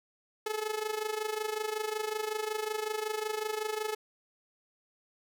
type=tone with amplitude modulation; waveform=sawtooth; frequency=430.4 Hz; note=A4; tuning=38 cents flat; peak=-25 dBFS; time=0.46-3.95 s; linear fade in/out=5 ms; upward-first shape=sine; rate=25.4 Hz; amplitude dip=75%; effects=none